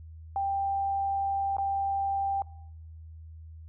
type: tone with dropouts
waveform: sine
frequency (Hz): 789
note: G5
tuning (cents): +11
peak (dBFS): -26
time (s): 0.36-2.42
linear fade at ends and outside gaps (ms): 1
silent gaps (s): 1.568-1.583
effects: noise-tail reverb RT60 0.9 s tail -23 dB re dry + added 80 Hz sine -43 dBFS peak until 3.68 s